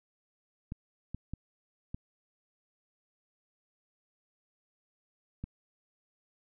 clicks, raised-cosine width 5 ms, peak -25 dBFS, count 5, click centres 0.721 / 1.146 / 1.336 / 1.945 / 5.44 s, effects none

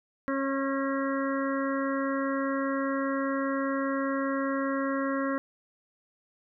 harmonic tone, 272.5 Hz, C#4, 29 cents flat, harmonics 1 / 2 / 4 / 5 / 6 / 7, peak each -29 / -32 / -35 / -38 / -39 / -40 dBFS, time 0.28-5.38 s, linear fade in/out 0 ms, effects none

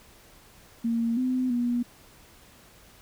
sine tone with pitch steps, 231.1 / 255.1 / 241.3 Hz, A#3 / C4 / B3, -15 / -44 / -40 cents, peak -23 dBFS, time 0.84-1.83 s, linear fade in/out 10 ms, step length 330 ms, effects pink hiss -54 dBFS RMS until 3.01 s

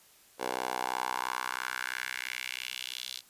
10% pulse tone with high-pass filter sweep, 63 Hz, B1, 35 cents sharp, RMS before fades -36 dBFS, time 0.38-3.22 s, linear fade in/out 50 ms, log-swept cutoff 550 to 3900 Hz, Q 2.7, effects white hiss -60 dBFS RMS until 3.29 s + resampled to 32000 Hz

